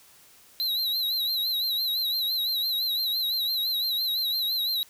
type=tone with vibrato; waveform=square; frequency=3985 Hz; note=B7; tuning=15 cents sharp; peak=-25 dBFS; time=0.6-4.83 s; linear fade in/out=0 ms; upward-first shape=sine; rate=5.9 Hz; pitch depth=86 cents each way; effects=white hiss -55 dBFS RMS until 4.89 s